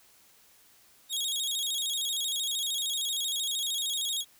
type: tone with vibrato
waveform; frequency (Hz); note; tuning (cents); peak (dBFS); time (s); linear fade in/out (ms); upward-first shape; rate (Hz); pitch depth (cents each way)
sawtooth; 3520; A7; 0; -26; 1.09-4.25; 50; square; 13; 100
effects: white hiss -60 dBFS RMS until 4.39 s